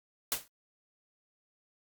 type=noise with exponential decay; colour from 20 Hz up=white; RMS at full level=-27 dBFS; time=0.32-0.48 s; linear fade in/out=1 ms; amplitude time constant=33 ms; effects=Opus 48 kbps